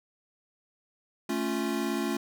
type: chord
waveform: square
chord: A augmented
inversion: none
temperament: equal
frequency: 220 / 277.2 / 349.2 Hz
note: A3 / C#4 / E#4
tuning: 0 / 0 / 0 cents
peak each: -33 dBFS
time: 1.29-2.17 s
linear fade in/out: 5 ms
effects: none